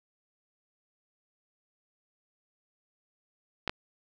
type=clicks; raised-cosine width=0.3 ms; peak=-14 dBFS; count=2; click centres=3.677 / 3.695 s; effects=none